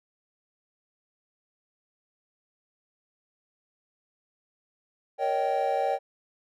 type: chord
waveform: triangle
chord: Eb dominant seventh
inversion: second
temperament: just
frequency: 466.7 / 560 / 622.3 / 777.8 Hz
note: Bb4 / Db5 / Eb5 / G5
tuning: +2 / +18 / 0 / -14 cents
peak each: -31 / -27 / -30 / -25 dBFS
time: 5.18-5.99 s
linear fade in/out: 50 ms
effects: none